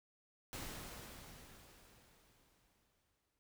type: noise with exponential decay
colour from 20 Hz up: pink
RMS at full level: -45 dBFS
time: 0.53-3.39 s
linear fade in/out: 0 ms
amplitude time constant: 620 ms
effects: none